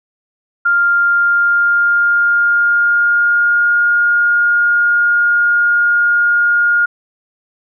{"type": "tone with pitch glide", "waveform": "sine", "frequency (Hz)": [1399, 1421.8], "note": ["F6", "F6"], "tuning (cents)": [3, 31], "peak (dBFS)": -9, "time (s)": [0.65, 6.86], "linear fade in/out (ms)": 10, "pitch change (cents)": 28, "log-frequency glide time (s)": [1.1, 3.71], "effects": []}